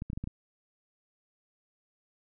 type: clicks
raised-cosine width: 5 ms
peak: -23 dBFS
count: 6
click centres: 0.021 / 0.101 / 0.132 / 0.175 / 0.24 / 0.274 s
effects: none